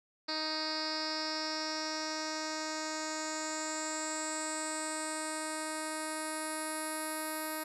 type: tone with low-pass filter sweep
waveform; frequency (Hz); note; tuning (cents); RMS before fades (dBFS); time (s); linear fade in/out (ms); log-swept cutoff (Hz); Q
10% pulse; 312; D#4; +5; -37; 0.28-7.64; 10; 4600 to 12000; 6.9
effects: none